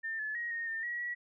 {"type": "tone with pitch steps", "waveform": "sine", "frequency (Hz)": [1799, 1725, 1889, 1852, 1805, 1914, 1929], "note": ["A6", "A6", "A#6", "A#6", "A6", "A#6", "B6"], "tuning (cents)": [38, -35, 22, -12, 44, 45, -41], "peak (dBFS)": -34, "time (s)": [0.03, 1.15], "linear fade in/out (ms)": 20, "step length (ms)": 160, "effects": []}